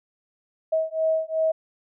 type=beating tone pair; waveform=sine; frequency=638 / 640.7 Hz; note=D#5 / E5; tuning=+43 / -49 cents; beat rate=2.7 Hz; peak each=-24 dBFS; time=0.72-1.52 s; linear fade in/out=10 ms; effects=none